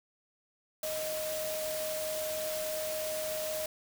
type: tone in noise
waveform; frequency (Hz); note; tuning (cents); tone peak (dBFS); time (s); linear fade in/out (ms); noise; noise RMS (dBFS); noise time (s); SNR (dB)
sine; 622.3; D#5; 0; -34; 0.83-3.66; 2; white; -39; 0.83-3.66; +2
effects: none